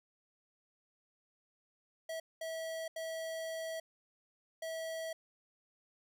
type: tone bursts at uneven times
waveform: square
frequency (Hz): 649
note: E5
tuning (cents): -27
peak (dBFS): -39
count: 4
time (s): 2.09-2.2 / 2.41-2.88 / 2.96-3.8 / 4.62-5.13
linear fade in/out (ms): 5
effects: none